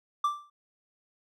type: tone with exponential decay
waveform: triangle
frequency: 1174.7 Hz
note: D6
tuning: in tune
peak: -19 dBFS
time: 0.24-0.5 s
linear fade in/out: 5 ms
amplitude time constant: 55 ms
effects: none